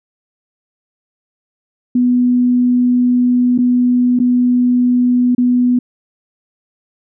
sine tone with dropouts, 246.9 Hz, B3, in tune, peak -9 dBFS, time 1.95-5.79 s, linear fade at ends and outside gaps 5 ms, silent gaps 3.579-3.586 / 4.191-4.199 / 5.35-5.38 s, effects none

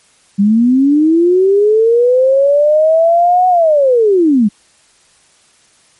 sine linear two-way sweep, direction up then down, 194.2 to 740 to 194.2 Hz, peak -6 dBFS, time 0.38-4.49 s, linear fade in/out 20 ms, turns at 3.48 s, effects white hiss -50 dBFS RMS until 5.99 s + MP3 48 kbps

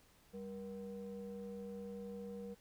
triangle ring-modulated tone, 139.3 Hz, C#3, 9 cents sharp, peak -39 dBFS, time 0.33-2.55 s, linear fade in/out 20 ms, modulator 337 Hz, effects pink hiss -68 dBFS RMS until 2.6 s

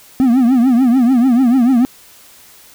triangle tone with vibrato, 249.3 Hz, B3, 16 cents sharp, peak -6 dBFS, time 0.2-1.85 s, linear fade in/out 0 ms, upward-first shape triangle, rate 6.8 Hz, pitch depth 170 cents each way, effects white hiss -43 dBFS RMS until 2.74 s

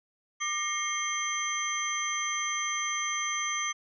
sine tone cluster, 1195 / 1861 / 2151 / 3196 / 6130 Hz, D6 / A#6 / C7 / G7 / G8, +30 / -3 / +47 / +33 / -40 cents, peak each -34 / -40 / -34 / -37 / -33 dBFS, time 0.4-3.73 s, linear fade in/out 20 ms, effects none

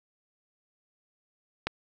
click, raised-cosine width 0.3 ms, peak -12 dBFS, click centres 1.67 s, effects none

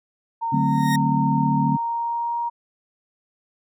sine tone with pitch glide, 919 to 941.6 Hz, A#5 to A#5, -25 to +17 cents, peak -22 dBFS, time 0.41-2.5 s, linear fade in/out 20 ms, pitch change +42 cents, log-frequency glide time 1.34-2.39 s
sine chord, D dominant seventh, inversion none, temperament equal, 146.83 / 185 / 220 / 261.6 Hz, D3 / F#3 / A3 / C4, 0 / 0 / 0 / 0 cents, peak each -22 / -26 / -24 / -24 dBFS, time 0.52-1.77 s, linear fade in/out 10 ms
sawtooth tone with exponential growth, 1864.7 Hz, A#6, in tune, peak -19 dBFS, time 0.54-0.96 s, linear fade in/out 5 ms, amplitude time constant 90 ms
effects none

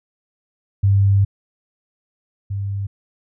sine tone pair in turn, 99 / 99.4 Hz, G2 / G2, +18 / +25 cents, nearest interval unison, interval 7 cents, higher second, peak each -11 / -21 dBFS, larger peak first, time 0.83-1.25 / 2.5-2.87 s, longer first, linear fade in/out 10 ms, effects none

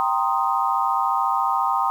sine chord, C minor seventh, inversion second, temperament equal, 784 / 932.3 / 1046.5 / 1244.5 Hz, G5 / Bb5 / C6 / Eb6, 0 / 0 / 0 / 0 cents, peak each -24 dBFS, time 0-1.9 s, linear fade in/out 0 ms, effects 8-bit

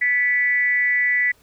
sine tone with frequency modulation, 1975.5 Hz, B6, in tune, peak -16 dBFS, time 0.01-1.32 s, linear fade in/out 10 ms, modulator 256 Hz, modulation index 0.46, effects pink hiss -57 dBFS RMS until 1.42 s

